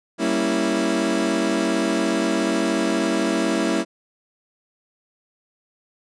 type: chord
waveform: 30% pulse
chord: G diminished seventh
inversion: none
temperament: equal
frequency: 196 / 233.1 / 277.2 / 329.6 Hz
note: G3 / Bb3 / Db4 / Fb4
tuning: 0 / 0 / 0 / 0 cents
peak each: -24 / -23 / -23 / -20 dBFS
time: 0.18-3.85 s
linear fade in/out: 50 ms
effects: resampled to 22050 Hz